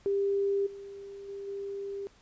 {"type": "tone with level steps", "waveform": "sine", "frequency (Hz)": 397.7, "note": "G4", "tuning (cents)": 25, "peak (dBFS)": [-25, -41, -37, -34], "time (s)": [0.06, 2.07], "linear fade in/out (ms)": 0, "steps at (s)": [0.66, 1.28, 1.47], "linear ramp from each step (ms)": 10, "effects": ["pink hiss -61 dBFS RMS until 2.21 s", "resampled to 16000 Hz"]}